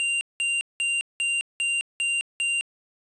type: tone bursts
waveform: square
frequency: 2779 Hz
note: F7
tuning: 9 cents flat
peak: -23 dBFS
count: 7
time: 0-2.61 s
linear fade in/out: 0 ms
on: 210 ms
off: 190 ms
effects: resampled to 24000 Hz + 9-bit